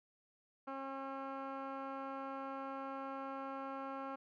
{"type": "tone with low-pass filter", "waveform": "15% pulse", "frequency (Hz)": 270.5, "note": "C#4", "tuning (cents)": -42, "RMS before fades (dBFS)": -44, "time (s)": [0.67, 4.16], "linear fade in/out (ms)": 10, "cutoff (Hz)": 1500, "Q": 2.6, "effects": []}